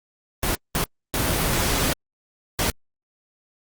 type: noise bursts at uneven times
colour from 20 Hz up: pink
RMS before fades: -22 dBFS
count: 4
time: 0.43-0.55 / 0.75-0.84 / 1.14-1.93 / 2.59-2.7 s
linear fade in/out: 0 ms
effects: Opus 24 kbps